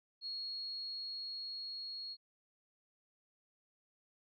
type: tone with level ramp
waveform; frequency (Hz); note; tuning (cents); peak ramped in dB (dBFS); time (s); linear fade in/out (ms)
sine; 4309; C#8; -50; -39 to -42; 0.21-2.17; 50
effects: none